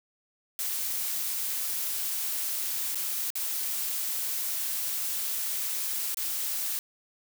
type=noise with dropouts; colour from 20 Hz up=blue; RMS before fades=-31 dBFS; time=0.59-6.79 s; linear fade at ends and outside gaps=1 ms; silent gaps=2.947-2.955 / 3.304-3.354 / 6.145-6.171 s; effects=none